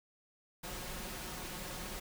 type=noise with comb filter; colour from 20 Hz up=pink; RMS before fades=-43 dBFS; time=0.63-2 s; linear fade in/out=10 ms; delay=5.5 ms; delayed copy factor=+0.55; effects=none